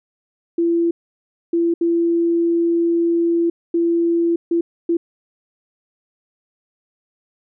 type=tone bursts at uneven times; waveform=sine; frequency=338.1 Hz; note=E4; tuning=44 cents sharp; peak=-14 dBFS; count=6; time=0.58-0.91 / 1.53-1.74 / 1.81-3.5 / 3.74-4.36 / 4.51-4.61 / 4.89-4.97 s; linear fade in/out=5 ms; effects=none